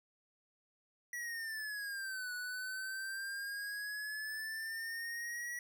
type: exponential two-way sweep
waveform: square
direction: down then up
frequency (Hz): 1942 to 1471 to 1933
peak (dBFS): -40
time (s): 1.13-5.59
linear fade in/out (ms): 2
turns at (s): 2.33
effects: none